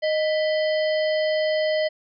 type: harmonic tone with a mistuned harmonic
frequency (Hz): 620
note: D#5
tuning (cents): -6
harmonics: 1 / 3 / 5 / 7 / 8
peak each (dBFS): -20 / -30 / -34 / -37 / -38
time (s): 0.02-1.89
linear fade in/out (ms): 20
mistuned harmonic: 3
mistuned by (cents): +110
effects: none